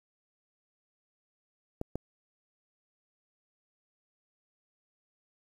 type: clicks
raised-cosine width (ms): 2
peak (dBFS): -20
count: 2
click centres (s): 1.814 / 1.956
effects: 9-bit